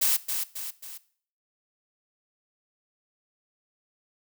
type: noise with echo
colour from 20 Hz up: blue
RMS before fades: -23 dBFS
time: 0.01-0.17 s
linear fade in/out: 10 ms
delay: 270 ms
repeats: 3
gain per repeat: -6 dB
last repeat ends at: 0.98 s
effects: noise-tail reverb RT60 0.5 s tail -18 dB re dry